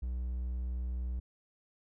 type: tone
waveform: triangle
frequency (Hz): 61.74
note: B1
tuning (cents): 0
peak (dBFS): -31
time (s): 0.02-1.2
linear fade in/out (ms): 10
effects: none